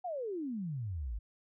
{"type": "exponential sweep", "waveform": "sine", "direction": "down", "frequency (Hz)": [758, 48.87], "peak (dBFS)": -35, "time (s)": [0.04, 1.19], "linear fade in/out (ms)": 10, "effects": []}